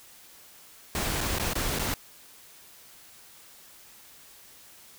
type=noise with dropouts; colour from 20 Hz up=pink; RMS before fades=-29 dBFS; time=0.95-1.94 s; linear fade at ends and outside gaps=1 ms; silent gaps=1.207-1.211 / 1.385-1.397 / 1.534-1.554 / 1.788-1.794 s; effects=white hiss -52 dBFS RMS until 4.98 s